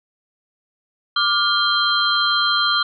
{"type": "tone cluster", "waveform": "sine", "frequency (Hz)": [1177, 1411, 3192, 4099], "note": ["D6", "F6", "G7", "C8"], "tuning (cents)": [3, 17, 31, -36], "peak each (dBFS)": -21, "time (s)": [1.16, 2.83], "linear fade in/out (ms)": 5, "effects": []}